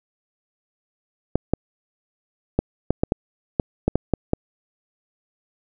clicks, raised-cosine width 2 ms, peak -4 dBFS, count 11, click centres 1.356 / 1.536 / 2.59 / 2.906 / 3.035 / 3.121 / 3.598 / 3.88 / 3.956 / 4.137 / 4.334 s, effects none

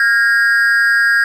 triangle tone with amplitude modulation, 1631 Hz, G#6, 32 cents flat, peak -4 dBFS, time 0-1.24 s, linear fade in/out 2 ms, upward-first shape sine, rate 231 Hz, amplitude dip 85%, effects none

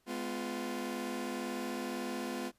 sawtooth chord, F diminished, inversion first, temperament just, 209.5 / 251.4 / 349.2 Hz, Ab3 / Cb4 / F4, +15 / +31 / 0 cents, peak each -38 / -35 / -37 dBFS, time 0.06-2.52 s, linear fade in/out 50 ms, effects pink hiss -73 dBFS RMS until 2.58 s + resampled to 32000 Hz

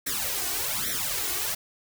white noise with flanger, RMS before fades -29 dBFS, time 0.06-1.55 s, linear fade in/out 10 ms, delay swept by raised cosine 0.52 to 2.72 ms, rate 1.2 Hz, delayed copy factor +0.95, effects none

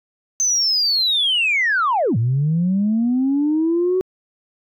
sine linear two-way sweep, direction down then up, 6250 to 108.7 to 377.3 Hz, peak -14 dBFS, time 0.4-4.01 s, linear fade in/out 0 ms, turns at 2.17 s, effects tanh soft clip ceiling -11 dBFS

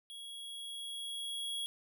square tone with level ramp, 3322 Hz, G#7, in tune, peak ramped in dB -46 to -36 dBFS, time 0.1-1.66 s, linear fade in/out 0 ms, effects none

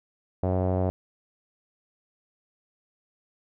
sawtooth tone with low-pass filter, 92.5 Hz, F#2, in tune, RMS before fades -25 dBFS, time 0.43-0.9 s, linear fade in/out 0 ms, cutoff 650 Hz, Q 3, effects none

